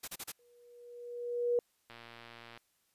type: noise bursts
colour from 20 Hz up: white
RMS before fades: -41 dBFS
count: 4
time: 0.03-0.321 s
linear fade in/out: 10 ms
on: 48 ms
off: 33 ms
type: tone with exponential growth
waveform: sine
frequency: 481.3 Hz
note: B4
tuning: 45 cents flat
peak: -25 dBFS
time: 0.39-1.59 s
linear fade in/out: 1 ms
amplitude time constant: 260 ms
type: click train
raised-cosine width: 0.3 ms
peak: -34 dBFS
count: 80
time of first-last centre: 1.9-2.575 s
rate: 117 Hz
effects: white hiss -75 dBFS RMS until 2.94 s + resampled to 32000 Hz